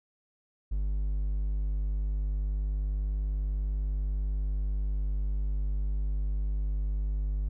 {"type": "tone", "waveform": "triangle", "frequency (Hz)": 50.1, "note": "G1", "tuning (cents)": 38, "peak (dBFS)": -25, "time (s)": [0.71, 7.49], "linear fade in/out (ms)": 10, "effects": []}